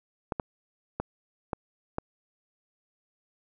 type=clicks; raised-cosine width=1 ms; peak=-15 dBFS; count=5; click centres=0.322 / 0.398 / 1 / 1.532 / 1.984 s; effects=none